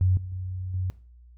sine tone with level steps, 92.5 Hz, F#2, in tune, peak -18 / -33 / -30 / -25 dBFS, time 0.01-0.9 s, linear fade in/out 0 ms, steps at 0.17 / 0.32 / 0.74 s, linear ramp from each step 2 ms, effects noise-tail reverb RT60 0.4 s tail -18 dB re dry + added 60 Hz sine -48 dBFS peak until 1.37 s

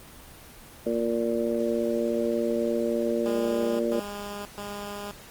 harmonic tone, 116.54 Hz, A#2, in tune, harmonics 2 / 3 / 4 / 5, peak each -29 / -29 / -29 / -29 dBFS, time 0.86-4 s, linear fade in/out 5 ms
10% pulse tone bursts, 204.1 Hz, G#3, 30 cents flat, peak -26 dBFS, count 3, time 3.26-5.11 s, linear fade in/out 0 ms, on 530 ms, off 130 ms
effects pink hiss -47 dBFS RMS until 5.3 s + Opus 24 kbps

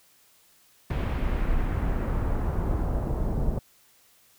brown noise with low-pass filter sweep, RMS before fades -26 dBFS, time 0.9-3.59 s, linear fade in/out 5 ms, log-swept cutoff 2800 to 680 Hz, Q 1.1, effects white hiss -60 dBFS RMS until 4.38 s

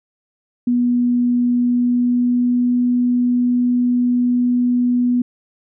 sine tone with pitch glide, 243.6 to 245.4 Hz, B3 to B3, -24 to -11 cents, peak -13 dBFS, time 0.67-5.22 s, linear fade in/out 5 ms, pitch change +13 cents, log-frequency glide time 1.52-2.75 s, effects none

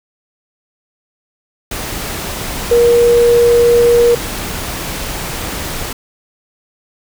sine tone in noise, 474.8 Hz, A#4, 32 cents sharp, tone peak -6 dBFS, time 2.71-4.15 s, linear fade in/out 5 ms, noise pink, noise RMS -22 dBFS, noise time 1.71-5.93 s, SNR +13 dB, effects none

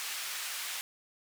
pink band-pass noise, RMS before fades -38 dBFS, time 0-0.81 s, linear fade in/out 0 ms, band 1700 to 16000 Hz, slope 12 dB/octave, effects none

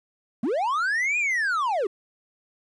triangle linear two-way sweep, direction up then down, 197.3 to 2489 to 357.4 Hz, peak -20 dBFS, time 0.43-1.87 s, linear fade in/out 5 ms, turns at 1.18 s, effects resampled to 22050 Hz + 10-bit

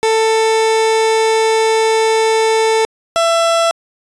30% pulse tone pair in turn, 443.9 / 668.6 Hz, A4 / E5, +15 / +24 cents, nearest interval perfect fifth, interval 709 cents, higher second, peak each -8 dBFS, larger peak neither, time 0.03-2.85 / 3.16-3.71 s, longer first, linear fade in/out 0 ms, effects resampled to 22050 Hz

